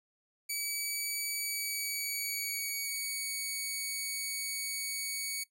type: tone with pitch glide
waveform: 10% pulse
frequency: 2286 to 2236 Hz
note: D7 to C#7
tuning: -47 to +14 cents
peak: -25 dBFS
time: 0.49-5.44 s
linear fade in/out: 10 ms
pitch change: -39 cents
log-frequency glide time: 1.37-3.35 s
effects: noise-tail reverb RT60 0.1 s tail -17 dB re dry